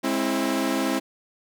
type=chord; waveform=sawtooth; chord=Ab augmented; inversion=none; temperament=equal with one note detuned; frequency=207.7 / 266.4 / 329.6 Hz; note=Ab3 / C4 / E4; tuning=0 / +31 / 0 cents; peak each=-26 / -21 / -23 dBFS; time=0.03-1 s; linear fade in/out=20 ms; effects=none